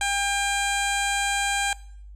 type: tone with low-pass filter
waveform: 15% pulse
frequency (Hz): 800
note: G5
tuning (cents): +35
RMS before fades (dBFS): -25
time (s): 0.01-1.73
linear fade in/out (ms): 2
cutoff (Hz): 8200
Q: 2
effects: noise-tail reverb RT60 0.6 s tail -20 dB re dry + added 50 Hz sine -40 dBFS peak until 2.15 s